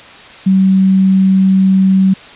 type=tone; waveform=sine; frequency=190.7 Hz; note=G3; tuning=47 cents flat; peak=-6 dBFS; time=0.46-2.14 s; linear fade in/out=10 ms; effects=white hiss -35 dBFS RMS until 2.35 s + resampled to 8000 Hz